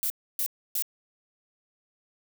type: noise bursts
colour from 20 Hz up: violet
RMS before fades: -28 dBFS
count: 3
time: 0.03-0.823 s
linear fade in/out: 0 ms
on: 71 ms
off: 290 ms
effects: none